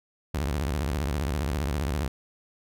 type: tone with vibrato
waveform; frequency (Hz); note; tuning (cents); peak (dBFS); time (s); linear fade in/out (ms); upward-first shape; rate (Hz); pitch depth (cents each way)
sawtooth; 71.2; C#2; +47; -22; 0.34-2.08; 5; sine; 15; 280
effects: none